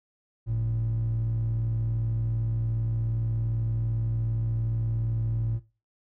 triangle tone pair together, 50.29 / 112.9 Hz, G1 / A2, +45 / +45 cents, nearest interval octave + major second, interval 1400 cents, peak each -29 / -22 dBFS, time 0.46-5.6 s, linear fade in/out 50 ms, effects noise-tail reverb RT60 0.3 s tail -19 dB re dry + tanh soft clip ceiling -21 dBFS

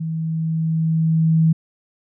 sine tone with level ramp, 161.2 Hz, E3, 38 cents flat, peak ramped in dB -22 to -11 dBFS, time 0-1.53 s, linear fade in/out 10 ms, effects none

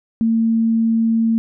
sine tone, 226.4 Hz, A3, 50 cents sharp, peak -13 dBFS, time 0.21-1.38 s, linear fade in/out 0 ms, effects none

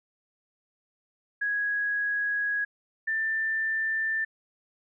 sine tone pair in turn, 1661.2 / 1780 Hz, G#6 / A6, 0 / +20 cents, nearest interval minor second, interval 120 cents, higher second, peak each -25 dBFS, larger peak neither, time 1.41-2.65 / 3.07-4.25 s, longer first, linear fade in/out 10 ms, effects none

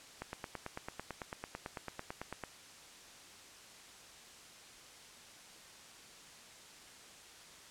click train, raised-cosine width 0.5 ms, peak -25 dBFS, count 21, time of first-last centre 0.22-2.437 s, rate 9.02 Hz, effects white hiss -55 dBFS RMS until 7.7 s + low-pass 8000 Hz 12 dB/octave

